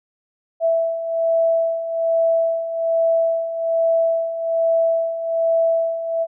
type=beating tone pair; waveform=sine; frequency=659.3 / 660.5 Hz; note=E5 / E5; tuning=0 / +3 cents; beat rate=1.2 Hz; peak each=-23 / -17 dBFS; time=0.6-6.27 s; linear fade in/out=50 ms; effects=none